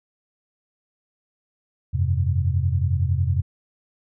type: chord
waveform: sine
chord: F suspended second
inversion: none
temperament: just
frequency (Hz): 87.31 / 98.22 / 130.96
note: F2 / G2 / C3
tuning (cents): 0 / +4 / +2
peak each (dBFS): -21 / -24 / -24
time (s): 1.93-3.42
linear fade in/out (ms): 20
effects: none